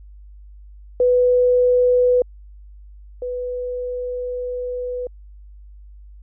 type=tone pair in turn; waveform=sine; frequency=495.9 / 495.9 Hz; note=B4 / B4; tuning=+7 / +7 cents; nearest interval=unison; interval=0 cents; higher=neither; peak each=-12 / -23 dBFS; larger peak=first; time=1-2.22 / 3.22-5.07 s; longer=second; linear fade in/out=2 ms; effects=added 50 Hz sine -39 dBFS peak until 6.22 s